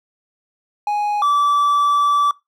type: tone pair in turn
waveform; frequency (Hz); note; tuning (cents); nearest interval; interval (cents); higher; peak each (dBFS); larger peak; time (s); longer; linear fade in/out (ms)
triangle; 830.6 / 1157.8; G#5 / D6; 0 / -25; tritone; 575; second; -15 / -11; second; 0.87-1.22 / 1.22-2.31; second; 2
effects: noise-tail reverb RT60 0.2 s tail -21 dB re dry